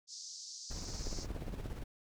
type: band-pass noise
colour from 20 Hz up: pink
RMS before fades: -48 dBFS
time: 0.07-1.27 s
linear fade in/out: 50 ms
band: 4600 to 6700 Hz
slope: 48 dB/octave
type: noise with tremolo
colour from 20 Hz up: brown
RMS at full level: -40 dBFS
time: 0.7-1.84 s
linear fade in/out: 10 ms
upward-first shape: square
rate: 17 Hz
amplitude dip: 40%
type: click train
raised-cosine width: 2 ms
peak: -31 dBFS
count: 11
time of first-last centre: 1.07-1.658 s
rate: 17 Hz
effects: none